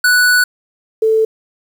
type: tone pair in turn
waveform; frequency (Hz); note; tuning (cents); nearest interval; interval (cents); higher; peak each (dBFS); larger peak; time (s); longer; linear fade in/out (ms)
square / sine; 1480 / 441.4; F#6 / A4; 0 / +5; octave + major sixth; 2095; first; -9; neither; 0.04-0.44 / 1.02-1.25; first; 5
effects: 7-bit